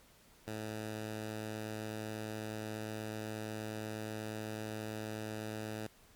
10% pulse tone, 108.3 Hz, A2, 27 cents flat, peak -31 dBFS, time 0.47-5.87 s, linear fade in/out 5 ms, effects pink hiss -63 dBFS RMS until 6.15 s + MP3 96 kbps

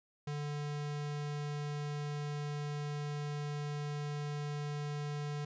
square tone, 146.83 Hz, D3, in tune, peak -37 dBFS, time 0.27-5.45 s, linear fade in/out 5 ms, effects resampled to 16000 Hz

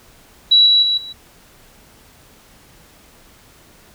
sine tone with level steps, 3914 Hz, B7, 16 cents flat, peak -7 / -9 / -14 / -29 dBFS, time 0.51-1.13 s, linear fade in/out 10 ms, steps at 0.66 / 0.82 / 0.97 s, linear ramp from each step 10 ms, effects pink hiss -48 dBFS RMS until 3.94 s

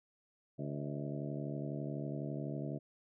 harmonic tone with a mistuned harmonic, 72 Hz, D2, 34 cents flat, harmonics 2 / 3 / 4 / 5 / 6 / 7 / 8 / 9, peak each -40 / -45 / -44 / -47 / -52 / -52 / -51 / -49 dBFS, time 0.58-2.79 s, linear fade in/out 20 ms, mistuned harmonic 8, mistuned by +65 cents, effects none

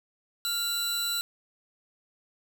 sawtooth tone pair together, 1400 / 3969 Hz, F6 / B7, +4 / +8 cents, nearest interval octave + tritone, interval 1804 cents, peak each -32 / -25 dBFS, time 0.45-1.21 s, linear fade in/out 0 ms, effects none

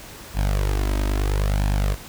sawtooth tone with flanger, 49.65 Hz, G1, 23 cents sharp, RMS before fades -21 dBFS, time 0.34-1.97 s, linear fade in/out 50 ms, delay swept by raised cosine 1.2 to 3.2 ms, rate 0.75 Hz, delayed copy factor +0.95, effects pink hiss -40 dBFS RMS until 2.08 s

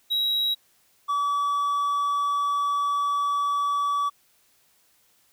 triangle tone pair in turn, 3855 / 1146.1 Hz, B7 / D6, -43 / -43 cents, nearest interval octave + major sixth, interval 2100 cents, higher first, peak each -20 dBFS, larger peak neither, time 0.1-0.55 / 1.08-4.1 s, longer second, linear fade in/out 20 ms, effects white hiss -63 dBFS RMS until 5.32 s

